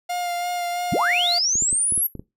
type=tone with vibrato; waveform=45% pulse; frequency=705 Hz; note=F5; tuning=16 cents sharp; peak=-24 dBFS; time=0.09-1.39 s; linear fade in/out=10 ms; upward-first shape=sine; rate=3 Hz; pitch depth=17 cents each way
type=linear sweep; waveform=sine; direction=up; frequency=83.1 to 11740 Hz; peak=-18 dBFS; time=0.92-2.07 s; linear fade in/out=5 ms
type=clicks; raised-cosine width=3 ms; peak=-21 dBFS; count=7; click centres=1.555 / 1.623 / 1.728 / 1.923 / 1.977 / 2.153 / 2.195 s
effects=noise-tail reverb RT60 0.2 s tail -18 dB re dry